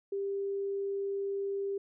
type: tone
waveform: sine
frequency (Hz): 396.2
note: G4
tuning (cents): +18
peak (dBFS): -31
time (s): 0.12-1.78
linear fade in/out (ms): 5
effects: none